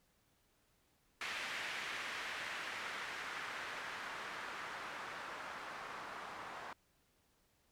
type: noise with low-pass filter sweep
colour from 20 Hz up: blue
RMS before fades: -45 dBFS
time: 1.21-6.73 s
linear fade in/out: 2 ms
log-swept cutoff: 2200 to 1100 Hz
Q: 1.4
effects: pink hiss -75 dBFS RMS until 7.71 s